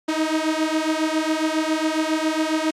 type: beating tone pair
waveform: sawtooth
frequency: 311.1 / 318.4 Hz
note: D#4 / D#4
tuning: 0 / +40 cents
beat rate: 7.3 Hz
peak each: -19 dBFS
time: 0.08-2.71 s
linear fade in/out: 10 ms
effects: low-pass 8000 Hz 12 dB/octave + Opus 48 kbps